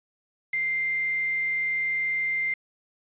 sine tone with quantisation, 2093 Hz, C7, in tune, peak -24 dBFS, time 0.53-2.54 s, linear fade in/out 5 ms, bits 6, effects resampled to 8000 Hz

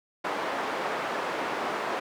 white band-pass noise, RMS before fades -31 dBFS, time 0.24-2 s, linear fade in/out 10 ms, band 320 to 1200 Hz, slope 12 dB/octave, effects none

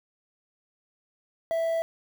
triangle tone with quantisation, 659.3 Hz, E5, in tune, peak -22 dBFS, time 1.51-1.82 s, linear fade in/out 0 ms, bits 8, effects none

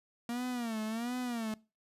45% pulse tone with vibrato, 233.1 Hz, A#3, in tune, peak -34 dBFS, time 0.29-1.54 s, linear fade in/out 2 ms, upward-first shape sine, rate 1.4 Hz, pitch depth 130 cents each way, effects noise-tail reverb RT60 0.3 s tail -22 dB re dry + resampled to 32000 Hz

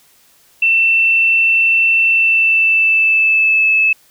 sine tone with pitch glide, 2682 to 2606 Hz, E7 to E7, +29 to -20 cents, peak -9 dBFS, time 0.62-3.93 s, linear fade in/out 5 ms, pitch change -49 cents, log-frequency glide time 2.09-3.73 s, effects white hiss -51 dBFS RMS until 4.1 s

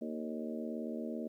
harmonic tone with a mistuned harmonic, 77.9 Hz, D#2, 3 cents sharp, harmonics 3 / 4 / 5 / 6 / 7 / 8, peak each -39 / -44 / -46 / -47 / -48 / -47 dBFS, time 0.01-1.28 s, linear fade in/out 10 ms, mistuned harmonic 7, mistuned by +33 cents, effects 12-bit

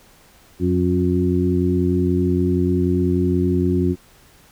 harmonic tone with a mistuned harmonic, 90.4 Hz, F#2, 40 cents flat, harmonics 1 / 2 / 3 / 4, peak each -21 / -21 / -21 / -21 dBFS, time 0.59-3.96 s, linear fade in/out 50 ms, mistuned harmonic 4, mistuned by -19 cents, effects pink hiss -51 dBFS RMS until 4.51 s

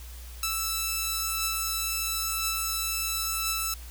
5% pulse beating tone pair, 1318.5 / 1319.48 Hz, E6 / E6, 0 / +1 cents, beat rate 0.98 Hz, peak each -25 / -16 dBFS, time 0.43-3.74 s, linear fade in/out 2 ms, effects added 60 Hz sine -40 dBFS peak until 3.9 s + white hiss -49 dBFS RMS until 3.9 s

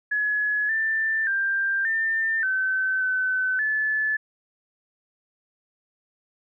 sine tone with pitch steps, 1694 / 1777 / 1585 / 1797 / 1531 / 1517 / 1733 Hz, G#6 / A6 / G6 / A6 / G6 / F#6 / A6, +34 / +17 / +19 / +36 / -41 / +43 / -27 cents, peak -21 dBFS, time 0.11-4.17 s, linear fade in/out 10 ms, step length 580 ms, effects none

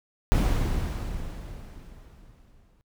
brown noise with exponential decay, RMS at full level -20 dBFS, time 0.32-2.81 s, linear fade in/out 0 ms, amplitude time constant 540 ms, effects noise-tail reverb RT60 0.1 s tail -26 dB re dry

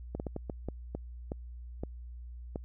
slowing click train, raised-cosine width 2 ms, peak -22 dBFS, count 10, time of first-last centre 0.15-2.558 s, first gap 49 ms, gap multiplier 1.4, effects added 60 Hz sine -42 dBFS peak until 2.64 s

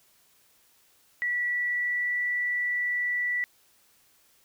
sine tone with pitch glide, 1949 to 1960.3 Hz, B6 to B6, -23 to -13 cents, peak -25 dBFS, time 1.22-3.44 s, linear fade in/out 0 ms, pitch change +10 cents, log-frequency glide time 1.52-2.19 s, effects white hiss -63 dBFS RMS until 4.44 s

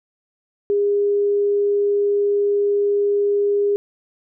sine tone, 406.9 Hz, G#4, 35 cents flat, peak -15 dBFS, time 0.7-3.76 s, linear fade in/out 0 ms, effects none

